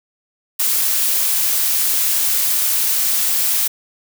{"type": "noise", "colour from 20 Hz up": "blue", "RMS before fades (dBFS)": -17, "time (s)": [0.59, 3.68], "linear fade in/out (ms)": 10, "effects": []}